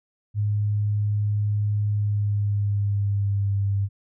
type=tone with pitch glide; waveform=sine; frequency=104 to 99.48 Hz; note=G#2 to G2; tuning=+3 to +26 cents; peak=-20 dBFS; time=0.34-3.89 s; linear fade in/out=50 ms; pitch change=-77 cents; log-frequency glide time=1.9-3.6 s; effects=none